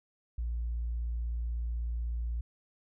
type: tone with tanh clipping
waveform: triangle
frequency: 58.1 Hz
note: A#1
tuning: 5 cents flat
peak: -31 dBFS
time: 0.38-2.41 s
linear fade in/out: 5 ms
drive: 5 dB
effects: none